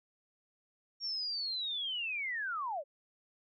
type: linear sweep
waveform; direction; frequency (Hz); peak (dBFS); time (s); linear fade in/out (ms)
sine; down; 5588 to 523.3; -34; 1-2.84; 50
effects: none